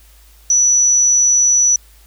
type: tone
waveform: sine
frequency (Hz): 5920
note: F#8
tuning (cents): 0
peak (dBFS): -9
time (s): 0.5-1.76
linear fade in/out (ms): 2
effects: added 53 Hz sine -44 dBFS peak until 2.06 s + white hiss -50 dBFS RMS until 2.06 s